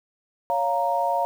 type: chord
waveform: sine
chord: Bb minor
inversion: first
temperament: just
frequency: 559.4 / 699.2 / 932.3 Hz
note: Db5 / F5 / Bb5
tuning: +16 / +2 / 0 cents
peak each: -27 / -24 / -24 dBFS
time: 0.5-1.25 s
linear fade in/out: 0 ms
effects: 8-bit